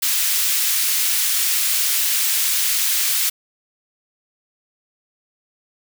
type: high-pass noise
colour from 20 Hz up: white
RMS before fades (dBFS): -19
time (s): 0.02-3.3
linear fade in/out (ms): 10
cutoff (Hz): 2000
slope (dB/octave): 12
effects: none